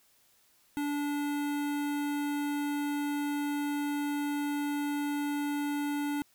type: tone with notch filter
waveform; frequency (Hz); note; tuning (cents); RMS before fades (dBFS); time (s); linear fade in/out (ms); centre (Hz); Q
square; 290; D4; -22; -32; 0.77-6.22; 0; 5200; 1.5
effects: white hiss -66 dBFS RMS until 6.34 s